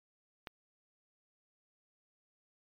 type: click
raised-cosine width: 0.3 ms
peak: -25 dBFS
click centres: 0.472 s
effects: MP3 96 kbps